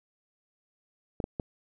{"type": "clicks", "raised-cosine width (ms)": 2, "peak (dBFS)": -18, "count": 3, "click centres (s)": [1.202, 1.241, 1.398], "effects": []}